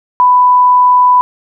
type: tone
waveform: sine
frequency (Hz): 994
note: B5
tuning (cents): +11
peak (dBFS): -4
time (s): 0.2-1.21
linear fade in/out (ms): 0
effects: none